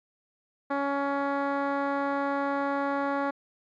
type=tone with low-pass filter; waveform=10% pulse; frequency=280 Hz; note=C#4; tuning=18 cents sharp; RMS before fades=-28 dBFS; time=0.7-3.31 s; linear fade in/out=10 ms; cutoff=1400 Hz; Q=0.77; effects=MP3 96 kbps